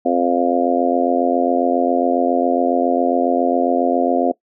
harmonic tone, 87.31 Hz, F2, in tune, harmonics 3 / 4 / 5 / 6 / 7 / 8, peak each -19 / -22 / -24 / -22 / -23 / -19 dBFS, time 0.05-4.32 s, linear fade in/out 10 ms, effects noise-tail reverb RT60 0.1 s tail -20 dB re dry

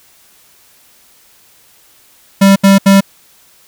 square tone bursts, 196 Hz, G3, in tune, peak -4 dBFS, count 3, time 2.41-3.008 s, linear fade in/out 10 ms, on 150 ms, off 74 ms, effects white hiss -47 dBFS RMS until 3.67 s

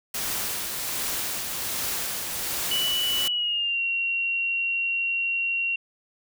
white noise with tremolo, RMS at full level -28 dBFS, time 0.14-3.28 s, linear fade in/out 5 ms, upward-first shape triangle, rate 1.3 Hz, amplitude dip 35%
sine tone with pitch glide, 2960 to 2746 Hz, F#7 to F7, 0 to -30 cents, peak -23 dBFS, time 2.71-5.76 s, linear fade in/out 5 ms, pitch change -130 cents, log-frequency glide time 3.26-3.81 s
effects none

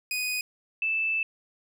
sawtooth / sine tone pair in turn, 2489 / 2637 Hz, D#7 / E7, 0 / 0 cents, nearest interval minor second, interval 100 cents, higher second, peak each -24 dBFS, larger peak neither, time 0.11-0.41 / 0.82-1.23 s, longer second, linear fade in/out 2 ms, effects none

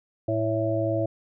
harmonic tone with a mistuned harmonic, 110 Hz, A2, in tune, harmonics 1 / 3 / 5 / 6, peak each -28 / -28 / -28 / -28 dBFS, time 0.28-1.06 s, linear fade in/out 5 ms, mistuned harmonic 5, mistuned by +21 cents, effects none

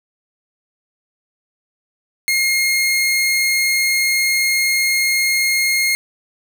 sawtooth tone, 2141 Hz, C7, 39 cents sharp, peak -11 dBFS, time 2.28-5.95 s, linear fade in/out 0 ms, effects none

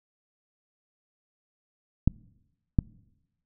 clicks, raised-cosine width 5 ms, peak -7 dBFS, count 2, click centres 2.076 / 2.788 s, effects noise-tail reverb RT60 1.0 s tail -25 dB re dry

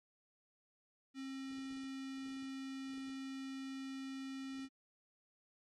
square tone with notch filter, 267.8 Hz, C4, 40 cents sharp, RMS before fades -45 dBFS, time 1.14-4.69 s, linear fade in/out 50 ms, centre 710 Hz, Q 0.53, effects low-pass 6000 Hz 12 dB/octave + MP3 64 kbps

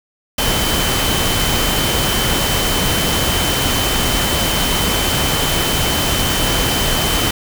sine tone in noise, 3063 Hz, G7, 41 cents flat, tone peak -22 dBFS, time 0.38-7.31 s, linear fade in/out 5 ms, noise pink, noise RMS -17 dBFS, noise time 0.38-7.31 s, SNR -8 dB, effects none

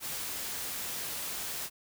white noise, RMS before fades -37 dBFS, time 0-1.7 s, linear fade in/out 50 ms, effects none

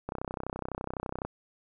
click train, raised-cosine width 1 ms, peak -20 dBFS, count 38, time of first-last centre 0.09-1.25 s, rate 31.9 Hz, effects none

